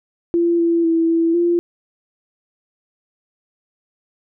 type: tone with pitch steps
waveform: sine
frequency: 341.3 / 336.8 / 329.3 / 331.3 / 345 Hz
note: F4 / E4 / E4 / E4 / F4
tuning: -40 / +37 / -2 / +9 / -21 cents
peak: -13 dBFS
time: 0.34-1.59 s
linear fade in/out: 0 ms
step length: 250 ms
effects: none